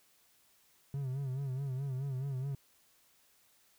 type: tone with vibrato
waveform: triangle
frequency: 134.2 Hz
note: C3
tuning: 44 cents sharp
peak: -32 dBFS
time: 0.94-2.55 s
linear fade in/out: 2 ms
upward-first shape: sine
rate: 4.7 Hz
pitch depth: 92 cents each way
effects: white hiss -68 dBFS RMS until 3.78 s